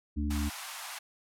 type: harmonic tone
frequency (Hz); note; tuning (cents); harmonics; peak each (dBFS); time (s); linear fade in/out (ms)
73.42; D2; 0; 1 / 3 / 4; -30 / -35 / -36; 0.16-0.5; 20
type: band-pass noise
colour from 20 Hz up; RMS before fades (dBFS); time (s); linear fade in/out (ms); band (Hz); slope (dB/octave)
pink; -42; 0.3-0.99; 10; 720 to 14000; 48
effects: none